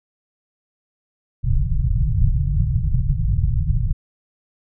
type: low-pass noise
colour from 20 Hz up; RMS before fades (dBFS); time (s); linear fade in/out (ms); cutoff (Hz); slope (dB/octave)
pink; -18; 1.43-3.93; 20; 160; 96
effects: none